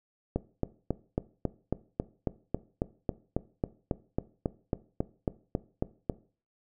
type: click train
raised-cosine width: 2 ms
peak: -14 dBFS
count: 22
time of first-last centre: 0.36-6.098 s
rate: 3.66 Hz
effects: noise-tail reverb RT60 0.4 s tail -18 dB re dry